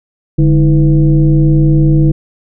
sine tone with frequency modulation, 146.83 Hz, D3, in tune, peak -5 dBFS, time 0.38-2.12 s, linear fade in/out 10 ms, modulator 177 Hz, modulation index 0.92, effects none

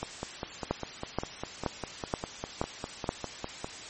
two click trains, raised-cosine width 1 ms, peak -13 / -19 dBFS, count 6 / 19, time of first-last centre 0.71-3.091 / 0.03-3.644 s, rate 2.1 / 4.98 Hz, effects white hiss -43 dBFS RMS until 3.89 s + MP3 32 kbps

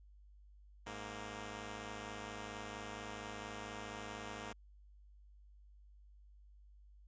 5% pulse tone pair together, 104.25 / 233.1 Hz, G#2 / A#3, +7 / 0 cents, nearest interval octave + major second, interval 1393 cents, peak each -36 / -36 dBFS, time 0.86-4.53 s, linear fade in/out 10 ms, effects added 50 Hz sine -58 dBFS peak until 7.07 s + resampled to 16000 Hz

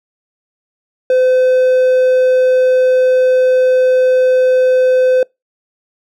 triangle tone, 511 Hz, C5, 41 cents flat, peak -6 dBFS, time 1.1-5.23 s, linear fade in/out 2 ms, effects noise-tail reverb RT60 0.2 s tail -26 dB re dry

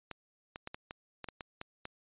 clicks, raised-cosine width 0.3 ms, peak -25 dBFS, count 10, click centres 0.113 / 0.559 / 0.674 / 0.745 / 0.909 / 1.243 / 1.287 / 1.408 / 1.614 / 1.854 s, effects resampled to 8000 Hz

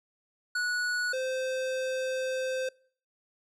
square tone pair in turn, 1468 / 519 Hz, F#6 / C5, -14 / -14 cents, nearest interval octave + tritone, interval 1800 cents, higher first, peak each -28 / -30 dBFS, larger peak first, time 0.55-1.13 / 1.13-2.69 s, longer second, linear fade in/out 5 ms, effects noise-tail reverb RT60 0.5 s tail -24 dB re dry + low-pass 8000 Hz 12 dB/octave

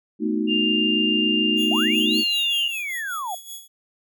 sine chord, B dominant seventh, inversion third, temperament equal, 220 / 246.9 / 311.1 / 370 Hz, A3 / B3 / D#4 / F#4, 0 / 0 / 0 / 0 cents, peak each -24 / -29 / -24 / -29 dBFS, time 0.19-2.24 s, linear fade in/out 50 ms
sine tone, 2800 Hz, F7, 4 cents sharp, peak -20 dBFS, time 0.47-2.71 s, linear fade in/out 50 ms
5% pulse tone with tremolo, 3375 Hz, G#7, 27 cents sharp, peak -25 dBFS, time 1.56-3.68 s, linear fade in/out 50 ms, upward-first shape sine, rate 5.2 Hz, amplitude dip 70%
sine linear two-way sweep, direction up then down, 607 to 4454 to 678 Hz, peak -26 dBFS, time 1.71-3.35 s, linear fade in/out 5 ms, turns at 2.19 s
effects none

